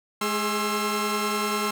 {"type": "tone cluster", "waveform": "sawtooth", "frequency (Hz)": [211.3, 412.5, 1064, 1336], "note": ["G#3", "G#4", "C6", "E6"], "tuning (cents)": [30, -12, 29, 23], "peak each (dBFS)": -26, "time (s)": [0.21, 1.71], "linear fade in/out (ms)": 5, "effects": []}